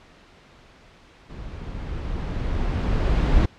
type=noise with level ramp; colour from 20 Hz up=brown; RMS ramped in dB=-36 to -17 dBFS; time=1.29-3.46 s; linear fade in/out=10 ms; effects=pink hiss -51 dBFS RMS until 3.58 s + low-pass 4000 Hz 12 dB/octave